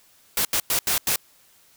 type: noise bursts at uneven times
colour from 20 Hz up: white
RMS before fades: -22 dBFS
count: 5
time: 0.37-0.45 / 0.53-0.6 / 0.7-0.79 / 0.87-0.98 / 1.07-1.16 s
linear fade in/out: 2 ms
effects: white hiss -57 dBFS RMS until 1.76 s